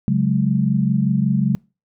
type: chord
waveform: sine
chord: C# suspended fourth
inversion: none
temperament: equal with one note detuned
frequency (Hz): 138.59 / 185 / 210.2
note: C#3 / F#3 / G#3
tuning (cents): 0 / 0 / +21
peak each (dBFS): -19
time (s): 0.08-1.55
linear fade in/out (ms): 0
effects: noise-tail reverb RT60 0.3 s tail -26 dB re dry